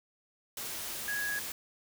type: tone in noise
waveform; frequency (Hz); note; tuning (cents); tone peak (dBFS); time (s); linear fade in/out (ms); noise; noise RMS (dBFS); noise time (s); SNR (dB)
sine; 1663; G#6; +2; -32; 1.08-1.39; 2; white; -39; 0.57-1.52; +4
effects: none